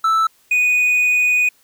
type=tone pair in turn; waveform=triangle; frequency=1318.5 / 2478 Hz; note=E6 / D#7; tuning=0 / -8 cents; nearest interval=major seventh; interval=1092 cents; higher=second; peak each=-11 dBFS; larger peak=neither; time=0.04-0.27 / 0.51-1.49 s; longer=second; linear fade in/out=5 ms; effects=white hiss -56 dBFS RMS until 1.63 s